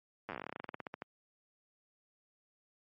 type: slowing click train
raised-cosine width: 0.5 ms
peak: -25 dBFS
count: 23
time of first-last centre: 0.29-1.021 s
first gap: 9 ms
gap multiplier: 1.11
effects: high-pass 150 Hz 12 dB/octave + MP3 32 kbps